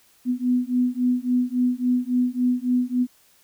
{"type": "beating tone pair", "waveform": "sine", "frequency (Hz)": [246.9, 250.5], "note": ["B3", "B3"], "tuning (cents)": [0, 25], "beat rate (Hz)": 3.6, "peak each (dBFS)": -22, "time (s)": [0.25, 3.07], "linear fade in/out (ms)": 50, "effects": ["white hiss -58 dBFS RMS until 3.43 s"]}